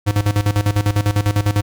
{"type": "tone with tremolo", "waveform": "square", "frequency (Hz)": 102.9, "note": "G#2", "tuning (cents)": -16, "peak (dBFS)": -13, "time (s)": [0.06, 1.62], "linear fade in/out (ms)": 20, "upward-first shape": "square", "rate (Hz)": 10, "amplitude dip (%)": 80, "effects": []}